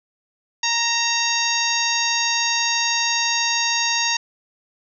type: harmonic tone with a mistuned harmonic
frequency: 932.3 Hz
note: A#5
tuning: in tune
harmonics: 1 / 2 / 3 / 4 / 5 / 6 / 7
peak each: -26 / -26 / -26 / -26 / -26 / -26 / -26 dBFS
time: 0.63-4.17 s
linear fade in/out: 5 ms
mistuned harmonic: 3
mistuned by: -40 cents
effects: none